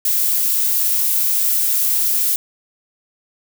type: noise with high-pass filter sweep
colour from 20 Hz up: violet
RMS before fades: -17 dBFS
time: 0.05-2.36 s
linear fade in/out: 2 ms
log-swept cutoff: 280 to 440 Hz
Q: 0.73
effects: none